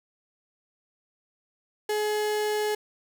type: tone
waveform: 35% pulse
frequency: 422.9 Hz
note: G#4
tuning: 31 cents sharp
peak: -23 dBFS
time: 1.89-2.75 s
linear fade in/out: 5 ms
effects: none